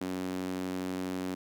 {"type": "tone with high-pass filter", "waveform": "sawtooth", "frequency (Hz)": 92.2, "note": "F#2", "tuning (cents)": -6, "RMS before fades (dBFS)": -35, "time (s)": [0.01, 1.35], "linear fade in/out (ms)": 5, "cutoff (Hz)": 250, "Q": 2.9, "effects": []}